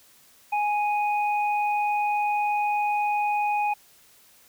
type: tone pair together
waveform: sine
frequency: 831.7 / 2487 Hz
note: G#5 / D#7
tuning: +2 / -1 cents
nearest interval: octave + perfect fifth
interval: 1897 cents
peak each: -22 / -31 dBFS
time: 0.52-3.74 s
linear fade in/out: 10 ms
effects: white hiss -56 dBFS RMS until 4.48 s